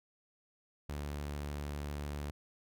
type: tone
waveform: sawtooth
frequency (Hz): 72.8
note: D2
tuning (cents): -15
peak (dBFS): -34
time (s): 0.89-2.31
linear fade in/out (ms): 5
effects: none